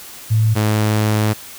sine / sawtooth tone pair in turn, 110 / 106.99 Hz, A2 / A2, 0 / -48 cents, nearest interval unison, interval 48 cents, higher first, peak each -11 / -10 dBFS, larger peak second, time 0.3-0.55 / 0.55-1.34 s, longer second, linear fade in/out 20 ms, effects white hiss -36 dBFS RMS until 1.58 s

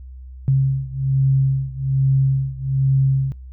sine beating tone pair, 134.3 / 135.5 Hz, C3 / C#3, +46 / -39 cents, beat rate 1.2 Hz, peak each -17 / -19 dBFS, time 0.48-3.32 s, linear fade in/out 0 ms, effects noise-tail reverb RT60 0.3 s tail -23 dB re dry + added 64 Hz sine -34 dBFS peak until 3.52 s

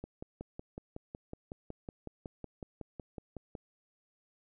click train, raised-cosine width 2 ms, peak -28 dBFS, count 20, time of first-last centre 0.04-3.552 s, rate 5.41 Hz, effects none

